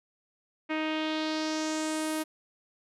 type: tone with low-pass filter sweep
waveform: sawtooth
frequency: 312.3 Hz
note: D#4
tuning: 7 cents sharp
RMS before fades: -31 dBFS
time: 0.69-2.24 s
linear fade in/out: 20 ms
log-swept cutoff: 2300 to 12000 Hz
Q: 2.5
effects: none